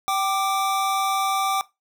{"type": "tone pair together", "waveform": "square", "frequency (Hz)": [774.3, 1183], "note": ["G5", "D6"], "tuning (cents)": [-22, 12], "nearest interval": "perfect fifth", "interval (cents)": 734, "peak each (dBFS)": -24, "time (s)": [0.08, 1.61], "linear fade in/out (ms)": 0, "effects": ["noise-tail reverb RT60 0.2 s tail -18 dB re dry"]}